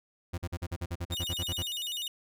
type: tone bursts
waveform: 40% pulse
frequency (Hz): 86.7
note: F2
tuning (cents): -12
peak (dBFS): -31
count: 14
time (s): 0.33-1.628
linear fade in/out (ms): 10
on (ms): 50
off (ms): 46
type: tone with vibrato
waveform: 40% pulse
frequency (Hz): 3280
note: G#7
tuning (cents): -22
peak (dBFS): -32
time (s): 1.12-2.08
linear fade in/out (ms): 2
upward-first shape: square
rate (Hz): 10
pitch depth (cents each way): 200
effects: none